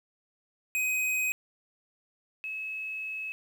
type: tone pair in turn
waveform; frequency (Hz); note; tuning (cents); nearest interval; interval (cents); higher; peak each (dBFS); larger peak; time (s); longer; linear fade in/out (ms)
square / sine; 2515 / 2580; D#7 / E7; +18 / -38; unison; 44; second; -27 / -33; first; 0.75-1.32 / 2.44-3.32; second; 0
effects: 10-bit